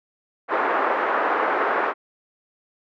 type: band-pass noise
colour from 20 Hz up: white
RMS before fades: -22 dBFS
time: 0.48-1.94 s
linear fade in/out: 50 ms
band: 350 to 1500 Hz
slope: 24 dB/octave
effects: none